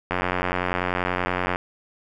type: click train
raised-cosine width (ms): 0.5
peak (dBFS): -8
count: 132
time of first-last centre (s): 0.11-1.559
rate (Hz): 90.4
effects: none